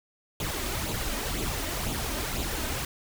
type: noise with flanger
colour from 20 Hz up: pink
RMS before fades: -31 dBFS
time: 0.4-2.85 s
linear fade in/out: 2 ms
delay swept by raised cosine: 0.27 to 3.27 ms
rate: 2 Hz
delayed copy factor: +0.6
effects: none